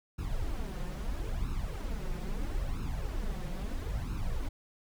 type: noise with flanger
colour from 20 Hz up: brown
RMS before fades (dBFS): -34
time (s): 0.18-4.49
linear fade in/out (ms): 10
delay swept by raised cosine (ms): 0.75 to 5.65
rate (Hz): 0.76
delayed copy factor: +0.75
effects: none